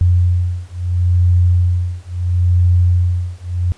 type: beating tone pair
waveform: sine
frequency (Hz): 88.3 / 89.04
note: F2 / F2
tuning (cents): +20 / +34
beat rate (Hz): 0.74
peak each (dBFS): -14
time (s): 0.01-3.72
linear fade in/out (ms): 0
effects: pink hiss -48 dBFS RMS until 3.77 s + resampled to 22050 Hz